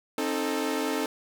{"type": "chord", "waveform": "sawtooth", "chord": "A diminished", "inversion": "first", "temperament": "equal with one note detuned", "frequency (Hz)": [266, 311.1, 440], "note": ["C4", "Eb4", "A4"], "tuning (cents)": [29, 0, 0], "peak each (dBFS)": [-27, -27, -27], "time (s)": [0.18, 1.06], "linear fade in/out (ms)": 2, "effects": []}